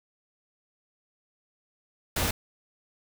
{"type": "noise", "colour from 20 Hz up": "pink", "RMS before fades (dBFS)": -27, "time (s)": [2.16, 2.31], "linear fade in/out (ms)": 5, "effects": []}